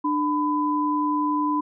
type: tone pair together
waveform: sine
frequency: 298.2 / 1003 Hz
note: D4 / B5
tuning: +27 / +26 cents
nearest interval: octave + major sixth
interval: 2099 cents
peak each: -23 dBFS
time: 0.04-1.61 s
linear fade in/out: 10 ms
effects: none